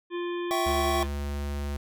harmonic tone, 349.2 Hz, F4, in tune, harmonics 1 / 3 / 5 / 7 / 9 / 10, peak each -29 / -39 / -43 / -46 / -48 / -49 dBFS, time 0.1-1.08 s, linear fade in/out 50 ms
square chord, C# diminished, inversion first, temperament equal with one note detuned, 659.3 / 772.8 / 1108.7 Hz, E5 / G5 / C#6, 0 / -25 / 0 cents, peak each -31 dBFS, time 0.51-1.03 s, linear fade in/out 0 ms
square tone with pitch glide, 72.2 to 71.54 Hz, D2 to D2, -29 to -45 cents, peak -30 dBFS, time 0.66-1.77 s, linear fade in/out 5 ms, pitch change -16 cents, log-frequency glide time 0.79-0.99 s
effects none

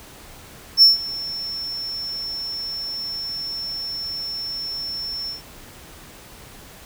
triangle tone with ADSR envelope, 5400 Hz, E8, 41 cents sharp, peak -5 dBFS, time 0.77-5.42 s, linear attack 51 ms, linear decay 150 ms, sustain -20 dB, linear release 130 ms, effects pink hiss -43 dBFS RMS until 6.85 s

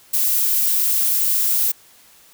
violet noise, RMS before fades -18 dBFS, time 0.13-1.72 s, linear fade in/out 10 ms, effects white hiss -50 dBFS RMS until 2.33 s

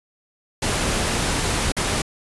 pink noise with dropouts, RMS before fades -22 dBFS, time 0.62-2.02 s, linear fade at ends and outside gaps 5 ms, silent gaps 1.721-1.766 s, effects resampled to 24000 Hz

